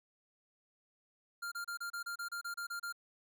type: tone bursts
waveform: square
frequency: 1396.9 Hz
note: F6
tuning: in tune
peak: -39 dBFS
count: 12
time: 1.42-2.926 s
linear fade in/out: 10 ms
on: 98 ms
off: 30 ms
effects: none